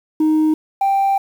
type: tone pair in turn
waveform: sine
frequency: 311.1 / 785.6 Hz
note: D#4 / G5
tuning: 0 / +4 cents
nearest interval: octave + major third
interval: 1604 cents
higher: second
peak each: -9 / -11 dBFS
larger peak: first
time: 0.2-0.54 / 0.81-1.18 s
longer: second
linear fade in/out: 5 ms
effects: tanh soft clip ceiling -11 dBFS + 7-bit